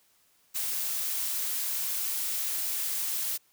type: noise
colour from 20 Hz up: blue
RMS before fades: -31 dBFS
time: 0.54-3.38 s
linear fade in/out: 20 ms
effects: white hiss -66 dBFS RMS until 3.52 s